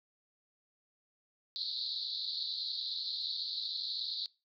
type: band-pass noise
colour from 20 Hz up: pink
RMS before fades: -38 dBFS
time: 1.56-4.26 s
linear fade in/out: 0 ms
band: 3800 to 4500 Hz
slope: 96 dB/octave
effects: noise-tail reverb RT60 0.3 s tail -22 dB re dry

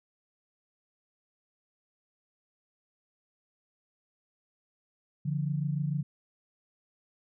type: tone pair together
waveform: sine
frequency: 144.9 / 171.67 Hz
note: D3 / F3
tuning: -23 / -29 cents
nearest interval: minor third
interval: 294 cents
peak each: -29 / -33 dBFS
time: 5.25-6.03 s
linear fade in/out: 10 ms
effects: none

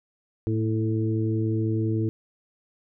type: harmonic tone with a mistuned harmonic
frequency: 110 Hz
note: A2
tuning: in tune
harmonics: 1 / 2 / 3 / 4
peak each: -24 / -32 / -27 / -34 dBFS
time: 0.47-2.09 s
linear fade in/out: 0 ms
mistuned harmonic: 2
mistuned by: +32 cents
effects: none

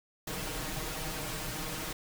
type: noise with comb filter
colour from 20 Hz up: pink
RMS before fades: -37 dBFS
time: 0.27-1.93 s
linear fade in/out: 5 ms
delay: 6.4 ms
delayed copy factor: +0.95
effects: none

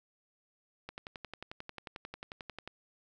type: click train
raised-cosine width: 0.3 ms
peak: -26 dBFS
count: 21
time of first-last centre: 0.89-2.676 s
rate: 11.2 Hz
effects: none

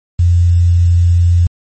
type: tone with quantisation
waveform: sine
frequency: 86.8 Hz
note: F2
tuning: 10 cents flat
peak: -6 dBFS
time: 0.19-1.47 s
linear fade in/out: 5 ms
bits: 6
effects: MP3 32 kbps

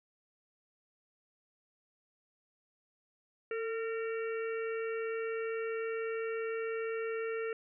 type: harmonic tone with a mistuned harmonic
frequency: 457.4 Hz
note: A#4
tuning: 33 cents flat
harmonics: 1 / 3 / 4 / 5 / 6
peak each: -34 / -44 / -46 / -48 / -50 dBFS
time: 3.51-7.53 s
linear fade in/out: 2 ms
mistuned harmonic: 1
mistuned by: -31 cents
effects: none

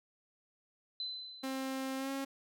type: tone with exponential decay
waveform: sine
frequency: 4034 Hz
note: B7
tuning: 36 cents sharp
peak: -35 dBFS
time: 1-2.11 s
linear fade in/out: 2 ms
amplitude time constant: 240 ms
type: tone with pitch glide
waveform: sawtooth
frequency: 265.4 to 272.2 Hz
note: C4 to C#4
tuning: +25 to -31 cents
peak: -32 dBFS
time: 1.43-2.25 s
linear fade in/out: 10 ms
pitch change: +44 cents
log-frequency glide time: 1.97-2.1 s
effects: none

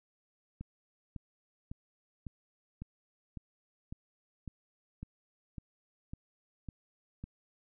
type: click train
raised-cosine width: 5 ms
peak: -29 dBFS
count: 13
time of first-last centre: 0.61-7.24 s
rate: 1.81 Hz
effects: none

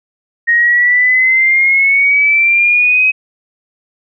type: exponential sweep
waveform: sine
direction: up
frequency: 1864.7 to 2544 Hz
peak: -7 dBFS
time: 0.47-3.12 s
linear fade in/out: 20 ms
effects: none

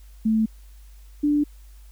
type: tone pair in turn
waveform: sine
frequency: 220 / 293.7 Hz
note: A3 / D4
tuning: 0 / 0 cents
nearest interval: perfect fourth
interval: 500 cents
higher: second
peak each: -17 / -17 dBFS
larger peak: neither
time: 0.25-0.46 / 1.23-1.44 s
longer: neither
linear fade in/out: 10 ms
effects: added 50 Hz sine -43 dBFS peak until 1.91 s + white hiss -59 dBFS RMS until 1.91 s

